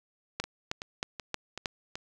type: two click trains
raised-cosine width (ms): 0.2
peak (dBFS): -13 / -20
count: 5 / 5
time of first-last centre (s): 0.4-1.658 / 0.44-1.955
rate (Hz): 3.18 / 2.64
effects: none